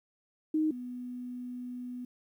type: tone pair in turn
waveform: sine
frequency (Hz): 311.1 / 247.5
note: D#4 / B3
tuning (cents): 0 / +4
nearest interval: major third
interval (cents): 396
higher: first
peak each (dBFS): -25 / -37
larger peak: first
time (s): 0.54-0.71 / 0.71-2.05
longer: second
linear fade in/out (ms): 5
effects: 11-bit